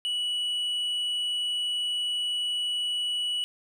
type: tone with tanh clipping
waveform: sine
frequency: 2943 Hz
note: F#7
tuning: 10 cents flat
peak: -27 dBFS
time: 0.05-3.44 s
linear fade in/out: 0 ms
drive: 4 dB
effects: none